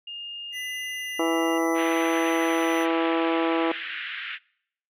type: tone with pitch glide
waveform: sine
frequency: 2827 to 2809 Hz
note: F7 to F7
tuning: +20 to +9 cents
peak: -34 dBFS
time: 0.07-1.58 s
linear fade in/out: 5 ms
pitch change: -11 cents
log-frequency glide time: 0.63-1.44 s
type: tone with vibrato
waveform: square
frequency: 2000 Hz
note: B6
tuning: 21 cents sharp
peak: -33 dBFS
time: 0.52-2.87 s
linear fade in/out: 50 ms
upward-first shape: sine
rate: 0.75 Hz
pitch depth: 9 cents each way
type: harmonic tone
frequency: 164.81 Hz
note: E3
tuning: in tune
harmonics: 2 / 3 / 4 / 5 / 6 / 7 / 8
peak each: -24 / -28 / -30 / -32 / -34 / -35 / -36 dBFS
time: 1.19-3.72 s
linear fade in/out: 5 ms
type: band-pass noise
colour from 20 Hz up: pink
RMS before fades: -34 dBFS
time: 1.74-4.39 s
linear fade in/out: 50 ms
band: 1500 to 3200 Hz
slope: 48 dB/octave
effects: noise-tail reverb RT60 0.7 s tail -25 dB re dry